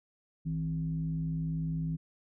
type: tone with frequency modulation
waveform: sine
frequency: 160.2 Hz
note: E3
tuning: 49 cents flat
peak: -30 dBFS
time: 0.45-1.97 s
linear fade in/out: 20 ms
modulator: 102 Hz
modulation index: 0.49
effects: none